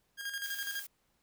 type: tone with tremolo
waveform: sawtooth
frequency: 1621 Hz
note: G#6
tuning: 42 cents flat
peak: -31 dBFS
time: 0.17-0.84 s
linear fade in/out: 50 ms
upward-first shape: square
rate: 12 Hz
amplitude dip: 55%
type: noise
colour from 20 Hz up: blue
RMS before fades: -45 dBFS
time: 0.43-0.87 s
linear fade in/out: 10 ms
effects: pink hiss -75 dBFS RMS until 1.22 s